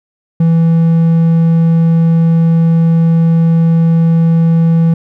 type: tone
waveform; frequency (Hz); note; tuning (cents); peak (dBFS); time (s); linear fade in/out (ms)
triangle; 165.1; E3; +3; -4; 0.4-4.94; 5
effects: none